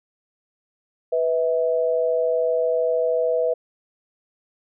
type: tone pair together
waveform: sine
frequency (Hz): 493.9 / 646.9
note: B4 / E5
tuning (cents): 0 / -33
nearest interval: perfect fourth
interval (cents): 467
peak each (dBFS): -20 / -22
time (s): 1.12-3.54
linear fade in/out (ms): 10
effects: none